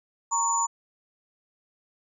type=tone cluster; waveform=sine; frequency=931 / 1104 / 6970 Hz; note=A#5 / C#6 / A8; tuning=-2 / -7 / -17 cents; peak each=-26 / -28 / -26 dBFS; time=0.31-0.67 s; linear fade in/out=20 ms; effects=none